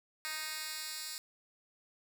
10% pulse tone with high-pass filter sweep, 311.1 Hz, D#4, in tune, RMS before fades -41 dBFS, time 0.25-1.18 s, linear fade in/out 0 ms, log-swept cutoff 2200 to 4500 Hz, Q 0.9, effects none

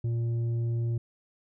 triangle tone with tanh clipping, 116.8 Hz, A#2, 4 cents sharp, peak -27 dBFS, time 0.04-0.98 s, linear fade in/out 5 ms, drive 10 dB, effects none

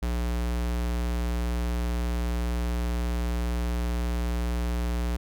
square tone, 59.5 Hz, A#1, 36 cents sharp, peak -26 dBFS, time 0.02-5.17 s, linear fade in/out 10 ms, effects none

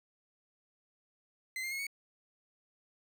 40% pulse tone with pitch steps, 2055 / 2110 / 2167 / 2226 Hz, C7 / C7 / C#7 / C#7, -32 / +14 / -40 / +7 cents, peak -35 dBFS, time 1.56-1.868 s, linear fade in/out 2 ms, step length 77 ms, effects none

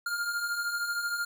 square beating tone pair, 1396.9 / 1409.9 Hz, F6 / F6, 0 / +16 cents, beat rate 13 Hz, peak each -38 / -31 dBFS, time 0.06-1.25 s, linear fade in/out 5 ms, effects none

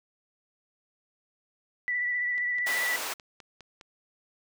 sine tone with vibrato, 1964 Hz, B6, 10 cents flat, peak -26 dBFS, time 1.88-2.96 s, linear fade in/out 0 ms, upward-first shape triangle, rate 15 Hz, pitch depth 29 cents each way
click train, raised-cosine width 0.2 ms, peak -30 dBFS, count 8, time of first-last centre 2.38-3.811 s, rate 4.89 Hz
pink high-pass noise, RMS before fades -34 dBFS, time 2.66-3.14 s, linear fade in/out 10 ms, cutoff 670 Hz, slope 12 dB/octave
effects none

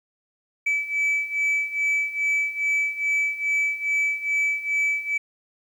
sine beating tone pair, 2300 / 2302.4 Hz, D7 / D7, -37 / -35 cents, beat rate 2.4 Hz, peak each -24 / -21 dBFS, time 0.66-5.18 s, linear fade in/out 10 ms, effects tanh soft clip ceiling -18 dBFS + 9-bit

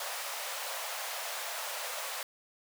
pink high-pass noise, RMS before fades -38 dBFS, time 0-2.23 s, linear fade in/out 2 ms, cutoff 540 Hz, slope 48 dB/octave, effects none

